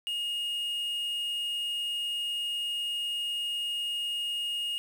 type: tone with quantisation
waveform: triangle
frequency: 2856 Hz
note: F7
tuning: 38 cents sharp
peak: -28 dBFS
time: 0.07-4.78 s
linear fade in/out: 0 ms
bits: 8
effects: none